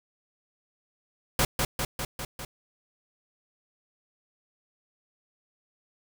pink noise with echo, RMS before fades -23 dBFS, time 1.39-1.45 s, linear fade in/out 2 ms, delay 200 ms, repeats 5, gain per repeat -3 dB, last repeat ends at 2.45 s, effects none

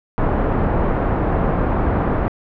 pink low-pass noise, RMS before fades -18 dBFS, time 0.18-2.28 s, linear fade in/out 0 ms, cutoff 1100 Hz, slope 12 dB/octave, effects low-pass 2000 Hz 12 dB/octave

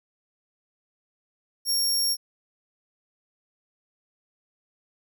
25% pulse tone, 5540 Hz, F8, 15 cents flat, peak -17 dBFS, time 1.65-2.17 s, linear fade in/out 50 ms, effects none

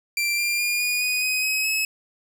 sawtooth tone with pitch steps, 2358 / 2388 / 2419 / 2450 / 2481 / 2513 / 2545 / 2577 Hz, D7 / D7 / D#7 / D#7 / D#7 / D#7 / D#7 / E7, +6 / +28 / -49 / -27 / -6 / +17 / +39 / -40 cents, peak -18 dBFS, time 0.17-1.85 s, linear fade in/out 2 ms, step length 210 ms, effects none

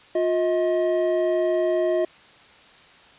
triangle tone pair together, 355.8 / 634 Hz, F4 / D#5, +32 / +32 cents, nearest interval minor seventh, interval 1000 cents, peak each -20 dBFS, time 0.15-2.05 s, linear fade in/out 5 ms, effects white hiss -50 dBFS RMS until 3.18 s + resampled to 8000 Hz

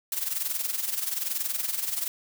blue noise with amplitude modulation, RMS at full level -27 dBFS, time 0.12-2.08 s, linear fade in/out 2 ms, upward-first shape sine, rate 21.1 Hz, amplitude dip 70%, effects none

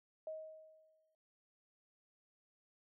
sine tone with exponential decay, 630 Hz, D#5, 21 cents sharp, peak -40 dBFS, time 0.27-1.15 s, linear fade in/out 2 ms, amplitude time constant 190 ms, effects none

